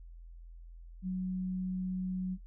sine tone, 185 Hz, F#3, in tune, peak -32 dBFS, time 1.02-2.38 s, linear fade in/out 50 ms, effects noise-tail reverb RT60 0.1 s tail -21 dB re dry + added 42 Hz sine -47 dBFS peak until 2.46 s

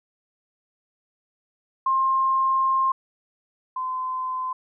sine tone pair in turn, 1061 / 1028.4 Hz, C6 / C6, +24 / -30 cents, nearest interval minor second, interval 54 cents, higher first, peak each -18 / -25 dBFS, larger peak first, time 1.86-2.92 / 3.76-4.53 s, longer first, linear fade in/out 5 ms, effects none

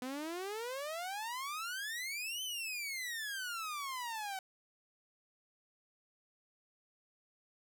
sawtooth exponential two-way sweep, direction up then down, 246.9 to 3100 to 749 Hz, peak -35 dBFS, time 0.02-4.39 s, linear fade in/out 2 ms, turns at 2.43 s, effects none

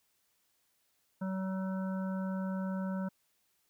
harmonic tone, 189.5 Hz, F#3, 42 cents sharp, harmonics 1 / 3 / 5 / 7 / 8, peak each -33 / -43 / -47 / -50 / -51 dBFS, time 1.21-3.09 s, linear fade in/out 10 ms, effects white hiss -75 dBFS RMS until 3.69 s

